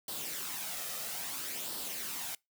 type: noise with flanger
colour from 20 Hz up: white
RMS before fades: -39 dBFS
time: 0.08-2.35 s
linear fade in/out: 2 ms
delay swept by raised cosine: 0.22 to 1.62 ms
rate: 0.6 Hz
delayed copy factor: +0.5
effects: noise-tail reverb RT60 0.2 s tail -25 dB re dry + high-pass 150 Hz 12 dB/octave